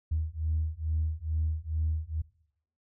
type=beating tone pair; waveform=sine; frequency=77.78 / 80.08 Hz; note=D#2 / E2; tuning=0 / -50 cents; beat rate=2.3 Hz; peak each=-30 dBFS; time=0.11-2.22 s; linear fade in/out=10 ms; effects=noise-tail reverb RT60 0.7 s tail -22 dB re dry + tanh soft clip ceiling -20 dBFS